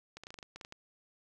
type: clicks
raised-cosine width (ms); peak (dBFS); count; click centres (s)
0.2; -29; 11; 0.17 / 0.236 / 0.269 / 0.305 / 0.342 / 0.388 / 0.428 / 0.56 / 0.612 / 0.649 / 0.724
effects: none